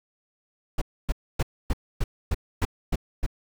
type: noise bursts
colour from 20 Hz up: brown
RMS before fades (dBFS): -23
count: 9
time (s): 0.78-3.264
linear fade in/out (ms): 5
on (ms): 36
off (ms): 270
effects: none